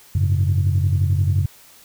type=chord; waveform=sine; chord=F# suspended second; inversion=none; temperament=equal; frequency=92.5 / 103.83 / 138.59 Hz; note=F#2 / G#2 / C#3; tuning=0 / 0 / 0 cents; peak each=-16 / -21 / -21 dBFS; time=0.15-1.46 s; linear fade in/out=5 ms; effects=tanh soft clip ceiling -9 dBFS + white hiss -48 dBFS RMS until 1.84 s